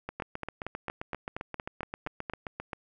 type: two click trains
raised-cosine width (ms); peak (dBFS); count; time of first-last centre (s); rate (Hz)
0.5; -20 / -19; 21 / 10; 0.09-2.732 / 0.2-2.298; 7.57 / 4.29
effects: none